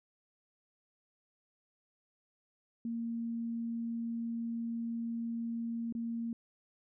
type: tone with dropouts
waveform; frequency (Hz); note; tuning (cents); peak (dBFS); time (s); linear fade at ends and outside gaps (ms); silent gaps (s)
sine; 231.5; A#3; -12; -34; 2.85-6.33; 2; 5.925-5.95
effects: none